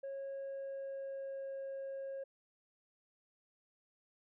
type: tone with pitch glide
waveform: sine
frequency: 547 to 542.9 Hz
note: C#5 to C#5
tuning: -23 to -36 cents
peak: -38 dBFS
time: 0.03-2.24 s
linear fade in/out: 10 ms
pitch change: -13 cents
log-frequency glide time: 0.3-1.54 s
effects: tanh soft clip ceiling -39 dBFS